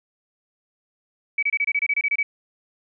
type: tone bursts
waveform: sine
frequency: 2284 Hz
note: D7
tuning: 49 cents flat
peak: -18 dBFS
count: 12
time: 1.38-2.23 s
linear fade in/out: 5 ms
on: 47 ms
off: 26 ms
effects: none